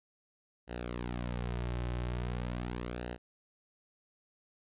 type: tone with flanger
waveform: sawtooth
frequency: 60.4 Hz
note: B1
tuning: 38 cents flat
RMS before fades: -37 dBFS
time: 0.67-3.18 s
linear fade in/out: 50 ms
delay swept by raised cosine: 0.87 to 4.27 ms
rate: 0.41 Hz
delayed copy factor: -0.65
effects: resampled to 8000 Hz